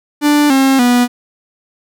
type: tone with pitch steps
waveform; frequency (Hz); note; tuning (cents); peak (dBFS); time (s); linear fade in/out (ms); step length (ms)
45% pulse; 294.3 / 268.3 / 244.6; D4 / C4 / B3; +4 / +44 / -16; -8; 0.21-1.08; 50; 290
effects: none